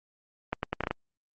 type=clicks; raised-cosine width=0.5 ms; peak=-13 dBFS; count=7; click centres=0.53 / 0.631 / 0.73 / 0.807 / 0.837 / 0.871 / 0.91 s; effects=Opus 32 kbps